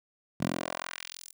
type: tone with high-pass filter sweep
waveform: 10% pulse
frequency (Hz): 43.09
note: F1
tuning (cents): -22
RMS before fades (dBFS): -36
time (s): 0.4-1.33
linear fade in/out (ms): 10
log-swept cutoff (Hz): 150 to 9300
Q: 1.3
effects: none